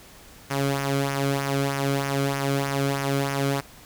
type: tone with flanger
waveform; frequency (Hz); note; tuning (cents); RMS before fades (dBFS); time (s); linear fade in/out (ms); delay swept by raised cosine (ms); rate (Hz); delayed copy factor
sawtooth; 138.59; C#3; 0; -25; 0.5-3.61; 10; 0.24 to 1.13; 3.2; -0.6
effects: pink hiss -48 dBFS RMS until 3.85 s